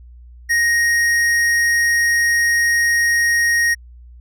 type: tone with hard clipping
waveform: sine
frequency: 1871 Hz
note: A#6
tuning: 6 cents sharp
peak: -15 dBFS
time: 0.49-3.75 s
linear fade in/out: 20 ms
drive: 12 dB
effects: added 60 Hz sine -38 dBFS peak until 4.2 s